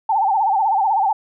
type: tone with vibrato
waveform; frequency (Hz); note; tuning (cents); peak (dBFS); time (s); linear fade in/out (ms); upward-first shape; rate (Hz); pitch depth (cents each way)
sine; 830; G#5; -1; -14; 0.09-1.13; 5; sine; 16; 150
effects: none